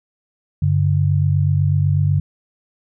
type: tone pair together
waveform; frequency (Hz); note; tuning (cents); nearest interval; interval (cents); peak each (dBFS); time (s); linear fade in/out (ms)
sine; 96.5 / 144.59; G2 / D3; -27 / -27; perfect fifth; 700; -16; 0.62-2.2; 5
effects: none